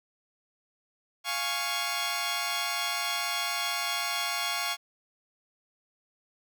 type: chord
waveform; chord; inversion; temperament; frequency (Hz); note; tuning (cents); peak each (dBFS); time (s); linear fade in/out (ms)
10% pulse; Db major; first; equal; 698.5 / 830.6 / 1108.7; F5 / Ab5 / Db6; 0 / 0 / 0; -25 / -27 / -23; 1.24-4.77; 50
effects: none